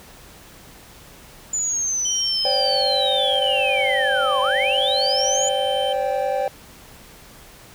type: linear two-way sweep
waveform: sine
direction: down then up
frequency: 7040 to 987.8 to 7040 Hz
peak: -20 dBFS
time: 1.53-5.49 s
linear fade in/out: 5 ms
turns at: 4.41 s
type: tone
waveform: triangle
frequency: 3100 Hz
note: G7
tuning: 20 cents flat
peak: -24 dBFS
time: 2.05-5.93 s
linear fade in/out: 5 ms
type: chord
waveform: triangle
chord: C suspended second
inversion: none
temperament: equal with one note detuned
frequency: 523.3 / 573.9 / 784 Hz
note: C5 / D5 / G5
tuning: 0 / -40 / 0 cents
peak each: -22 dBFS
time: 2.45-6.48 s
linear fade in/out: 2 ms
effects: tanh soft clip ceiling -5 dBFS + pink hiss -45 dBFS RMS until 7.74 s